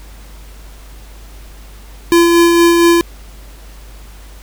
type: tone with tremolo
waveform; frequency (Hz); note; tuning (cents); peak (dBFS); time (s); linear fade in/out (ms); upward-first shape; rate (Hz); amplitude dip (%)
square; 340.5; F4; -44; -6; 2.12-3.01; 0; sine; 4.3; 30
effects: added 50 Hz sine -33 dBFS peak until 4.42 s + pink hiss -42 dBFS RMS until 4.42 s